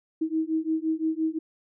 sine beating tone pair, 316 / 321.8 Hz, D#4 / E4, +27 / -42 cents, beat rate 5.8 Hz, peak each -27 dBFS, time 0.21-1.39 s, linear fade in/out 10 ms, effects none

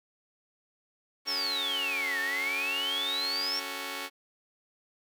5% pulse chord, F# minor, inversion second, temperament just, 277.5 / 370 / 444 Hz, C#4 / F#4 / A4, +2 / 0 / +16 cents, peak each -28 / -30 / -29 dBFS, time 1.25-4.1 s, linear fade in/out 50 ms
sine exponential two-way sweep, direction down then up, 5588 to 1774 to 5588 Hz, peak -29 dBFS, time 1.27-3.6 s, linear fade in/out 10 ms, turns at 2.2 s
effects none

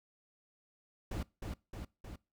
brown noise with echo, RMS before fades -38 dBFS, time 1.11-1.23 s, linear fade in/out 5 ms, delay 310 ms, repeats 3, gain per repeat -3 dB, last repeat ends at 2.16 s, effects noise-tail reverb RT60 0.3 s tail -23 dB re dry

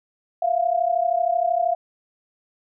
sine tone pair together, 676.1 / 709 Hz, E5 / F5, +44 / +26 cents, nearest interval minor second, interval 82 cents, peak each -21 dBFS, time 0.42-1.75 s, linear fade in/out 5 ms, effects none

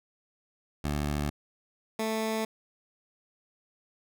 15% pulse tone pair in turn, 73.42 / 220.5 Hz, D2 / A3, 0 / +4 cents, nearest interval octave + perfect fifth, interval 1904 cents, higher second, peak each -22 dBFS, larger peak neither, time 0.84-1.3 / 1.99-2.45 s, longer neither, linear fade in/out 5 ms, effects none

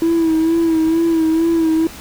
triangle tone with vibrato, 326.2 Hz, E4, 18 cents flat, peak -9 dBFS, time 0.02-1.87 s, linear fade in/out 2 ms, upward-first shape sine, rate 2.2 Hz, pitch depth 42 cents each way, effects tanh soft clip ceiling -7 dBFS + pink hiss -35 dBFS RMS until 2 s

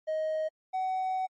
triangle tone pair in turn, 627 / 751.1 Hz, D#5 / F#5, +13 / +26 cents, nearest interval minor third, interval 313 cents, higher second, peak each -25 dBFS, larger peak neither, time 0.07-0.49 / 0.73-1.27 s, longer second, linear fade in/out 20 ms, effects tanh soft clip ceiling -22 dBFS + MP3 32 kbps

